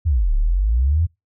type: exponential two-way sweep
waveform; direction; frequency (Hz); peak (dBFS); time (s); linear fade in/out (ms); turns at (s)
sine; down then up; 89.1 to 34.14 to 89.1; -14; 0.05-1.07; 20; 0.34
effects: noise-tail reverb RT60 0.2 s tail -24 dB re dry